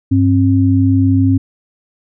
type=tone pair together; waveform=sine; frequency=99.7 / 267.6 Hz; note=G2 / C4; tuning=+30 / +39 cents; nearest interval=octave + perfect fourth; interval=1709 cents; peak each=-11 dBFS; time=0.11-1.38 s; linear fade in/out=10 ms; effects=none